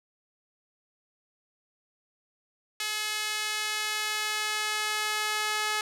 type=tone with high-pass filter sweep; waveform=sawtooth; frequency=426.3 Hz; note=G#4; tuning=45 cents sharp; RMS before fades=-30 dBFS; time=2.8-5.81 s; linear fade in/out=2 ms; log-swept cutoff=2300 to 1300 Hz; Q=0.84; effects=low-pass 11000 Hz 12 dB/octave